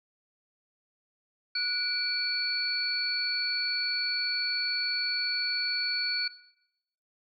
sine tone cluster, 1466 / 2327 / 4427 Hz, F#6 / D7 / C#8, -16 / -17 / -3 cents, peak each -35 / -36 / -28 dBFS, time 1.55-6.28 s, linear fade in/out 5 ms, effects noise-tail reverb RT60 0.8 s tail -17 dB re dry

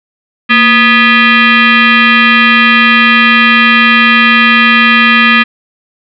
sine tone with frequency modulation, 230 Hz, A#3, 23 cents flat, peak -3 dBFS, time 0.49-5.44 s, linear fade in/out 20 ms, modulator 734 Hz, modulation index 3.7, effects none

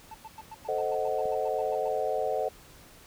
triangle tone bursts, 881 Hz, A5, 2 cents sharp, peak -38 dBFS, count 14, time 0.11-1.886 s, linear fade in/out 5 ms, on 34 ms, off 100 ms
sine chord, A diminished seventh, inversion none, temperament equal with one note detuned, 440 / 523.3 / 622.3 / 744.7 Hz, A4 / C5 / Eb5 / Gb5, 0 / 0 / 0 / +11 cents, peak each -32 dBFS, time 0.68-2.49 s, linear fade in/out 10 ms
click, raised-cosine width 3 ms, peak -34 dBFS, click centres 1.256 s
effects pink hiss -53 dBFS RMS until 3.06 s

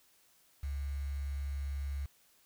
sine tone with quantisation, 69.9 Hz, C#2, 15 cents sharp, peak -34 dBFS, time 0.63-2.06 s, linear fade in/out 5 ms, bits 9, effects white hiss -67 dBFS RMS until 2.45 s

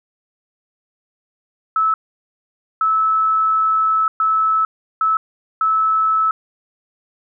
sine tone bursts at uneven times, 1304 Hz, E6, 19 cents flat, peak -13 dBFS, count 5, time 1.76-1.94 / 2.81-4.08 / 4.2-4.65 / 5.01-5.17 / 5.61-6.31 s, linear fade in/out 2 ms, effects none

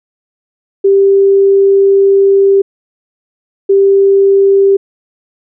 sine tone pair in turn, 393.4 / 393.4 Hz, G4 / G4, +6 / +6 cents, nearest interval unison, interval 0 cents, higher neither, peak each -4 dBFS, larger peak neither, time 0.84-2.62 / 3.69-4.77 s, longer first, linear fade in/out 10 ms, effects none

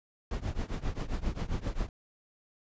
brown noise with tremolo, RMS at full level -29 dBFS, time 0.31-1.89 s, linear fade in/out 2 ms, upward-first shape triangle, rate 7.5 Hz, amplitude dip 95%, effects resampled to 16000 Hz

